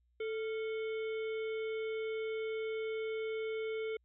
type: harmonic tone with a mistuned harmonic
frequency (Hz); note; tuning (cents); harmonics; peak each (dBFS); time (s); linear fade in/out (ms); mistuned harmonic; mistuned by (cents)
440; A4; 0; 1 / 3 / 5 / 7 / 8; -35 / -51 / -47 / -55 / -59; 0.2-3.97; 5; 3; +91
effects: added 60 Hz sine -70 dBFS peak until 4.04 s